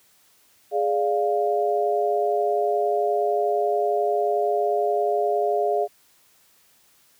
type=chord; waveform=sine; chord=D diminished; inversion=second; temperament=equal; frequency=415.3 / 587.3 / 698.5 Hz; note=Ab4 / D5 / F5; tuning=0 / 0 / 0 cents; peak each=-23 / -26 / -23 dBFS; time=0.71-5.88 s; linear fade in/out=50 ms; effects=white hiss -59 dBFS RMS until 7.19 s + high-pass 60 Hz 12 dB/octave